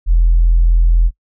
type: tone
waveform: sine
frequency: 42 Hz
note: E1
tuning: 33 cents sharp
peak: -6 dBFS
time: 0.06-1.11 s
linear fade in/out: 50 ms
effects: noise-tail reverb RT60 0.1 s tail -23 dB re dry + tanh soft clip ceiling -3 dBFS